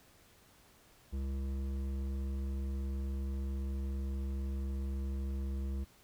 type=tone with hard clipping; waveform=sine; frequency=67.5 Hz; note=C#2; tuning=45 cents flat; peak=-36 dBFS; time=1.12-5.85 s; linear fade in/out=20 ms; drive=11 dB; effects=pink hiss -63 dBFS RMS until 6.03 s